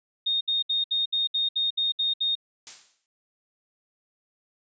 sine tone bursts, 3693 Hz, A#7, 17 cents flat, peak -22 dBFS, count 10, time 0.26-2.354 s, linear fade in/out 10 ms, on 150 ms, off 66 ms
blue noise with exponential decay, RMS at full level -33 dBFS, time 2.67-3.06 s, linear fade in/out 0 ms, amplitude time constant 84 ms
effects resampled to 16000 Hz

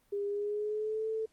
sine tone with pitch glide, 404.6 to 441.2 Hz, G#4 to A4, -45 to +5 cents, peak -31 dBFS, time 0.12-1.26 s, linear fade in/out 10 ms, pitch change +150 cents, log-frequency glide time 0.26-1.08 s, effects pink hiss -70 dBFS RMS until 1.32 s + Opus 24 kbps

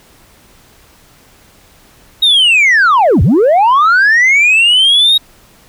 sine linear two-way sweep, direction down then up, 3800 to 67.3 to 3800 Hz, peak -3 dBFS, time 2.22-5.18 s, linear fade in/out 10 ms, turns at 3.22 s, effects tanh soft clip ceiling -4 dBFS + pink hiss -45 dBFS RMS until 5.68 s

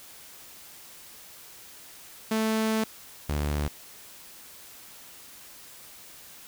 sawtooth tone pair in turn, 220 / 73.58 Hz, A3 / D2, 0 / +4 cents, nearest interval octave + perfect fifth, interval 1896 cents, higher first, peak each -20 / -22 dBFS, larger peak first, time 2.31-2.84 / 3.29-3.68 s, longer first, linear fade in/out 5 ms, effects white hiss -48 dBFS RMS until 6.47 s

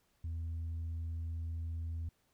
sine tone, 82.3 Hz, E2, 2 cents flat, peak -34 dBFS, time 0.24-2.09 s, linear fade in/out 5 ms, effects tanh soft clip ceiling -35 dBFS + pink hiss -75 dBFS RMS until 2.33 s

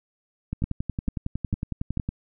two click trains, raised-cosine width 5 ms, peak -15 / -13 dBFS, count 18 / 4, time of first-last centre 0.53-2.09 / 0.64-1.973 s, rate 10.9 / 2.25 Hz, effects none

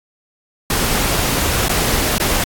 pink noise with dropouts, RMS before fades -17 dBFS, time 0.7-2.44 s, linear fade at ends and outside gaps 2 ms, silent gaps 1.684-1.693 / 2.182-2.199 s, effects AAC 64 kbps

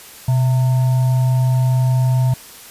sine tone with frequency modulation, 126.8 Hz, B2, 46 cents sharp, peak -12 dBFS, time 0.28-2.34 s, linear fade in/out 5 ms, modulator 786 Hz, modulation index 0.21, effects white hiss -39 dBFS RMS until 2.7 s + resampled to 32000 Hz

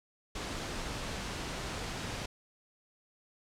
pink noise, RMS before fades -38 dBFS, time 0.35-2.26 s, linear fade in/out 5 ms, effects low-pass 7000 Hz 12 dB/octave

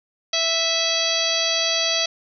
harmonic tone with a mistuned harmonic, 659.3 Hz, E5, in tune, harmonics 1 / 2 / 3 / 4 / 5 / 6 / 7 / 8 / 9, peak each -27 / -34 / -31 / -29 / -25 / -26 / -25 / -35 / -28 dBFS, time 0.33-2.06 s, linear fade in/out 5 ms, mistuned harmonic 4, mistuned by -37 cents, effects none

